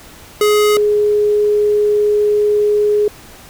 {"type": "tone pair in turn", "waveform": ["square", "sine"], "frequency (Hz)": [419.5, 417.5], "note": ["G#4", "G#4"], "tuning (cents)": [17, 9], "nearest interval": "unison", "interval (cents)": 8, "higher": "first", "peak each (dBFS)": -10, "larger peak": "neither", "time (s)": [[0.41, 0.77], [0.77, 3.08]], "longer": "second", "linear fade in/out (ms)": 2, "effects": ["pink hiss -39 dBFS RMS until 3.49 s"]}